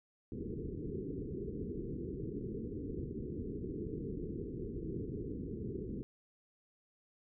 white low-pass noise, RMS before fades -41 dBFS, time 0.32-6.03 s, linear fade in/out 0 ms, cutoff 450 Hz, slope 96 dB/octave, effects none

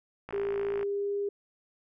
click train, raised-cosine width 0.5 ms, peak -25 dBFS, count 31, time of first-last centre 0.29-0.83 s, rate 55.6 Hz
sine tone with pitch glide, 399.9 to 404.1 Hz, G4 to G#4, +35 to -47 cents, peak -28 dBFS, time 0.33-1.29 s, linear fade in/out 5 ms, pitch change +18 cents, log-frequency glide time 0.57-1.14 s
effects none

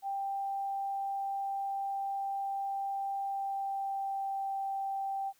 sine tone with pitch glide, 788 to 782.6 Hz, G5 to G5, +9 to -3 cents, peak -32 dBFS, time 0.02-5.33 s, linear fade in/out 50 ms, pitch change -12 cents, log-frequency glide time 3.1-4.49 s, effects white hiss -68 dBFS RMS until 5.39 s

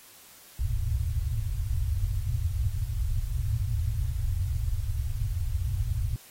white low-pass noise, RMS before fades -28 dBFS, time 0.59-6.16 s, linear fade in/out 2 ms, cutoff 120 Hz, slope 96 dB/octave, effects white hiss -52 dBFS RMS until 6.3 s + AAC 48 kbps

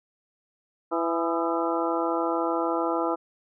harmonic tone with a mistuned harmonic, 166.6 Hz, E3, 19 cents sharp, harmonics 2 / 3 / 4 / 5 / 6 / 7 / 8, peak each -28 / -30 / -31 / -32 / -33 / -33 / -34 dBFS, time 0.91-3.16 s, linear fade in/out 20 ms, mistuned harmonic 7, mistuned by +82 cents, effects none

